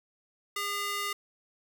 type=tone with high-pass filter; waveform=square; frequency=406 Hz; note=G#4; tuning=39 cents flat; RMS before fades=-33 dBFS; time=0.56-1.13 s; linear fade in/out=5 ms; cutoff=1300 Hz; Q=0.94; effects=none